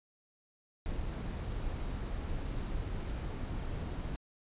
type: noise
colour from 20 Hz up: brown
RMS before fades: -37 dBFS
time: 0.86-4.16 s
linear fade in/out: 0 ms
effects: resampled to 8000 Hz